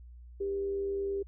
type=tone with frequency modulation; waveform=sine; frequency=396 Hz; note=G4; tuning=18 cents sharp; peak=-30 dBFS; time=0.4-1.23 s; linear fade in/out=10 ms; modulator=89.3 Hz; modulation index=0.22; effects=added 60 Hz sine -47 dBFS peak until 1.27 s